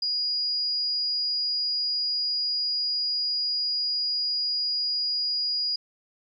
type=tone; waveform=sine; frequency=4883 Hz; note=D#8; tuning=33 cents flat; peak=-24 dBFS; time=0.02-5.76 s; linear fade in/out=5 ms; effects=11-bit